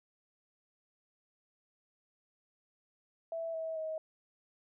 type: tone with pitch steps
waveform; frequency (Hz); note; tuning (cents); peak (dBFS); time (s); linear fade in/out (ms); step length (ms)
sine; 659.3 / 646.1 / 633.2; E5 / E5 / D#5; 0 / -35 / +30; -35; 3.32-3.98; 2; 220
effects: none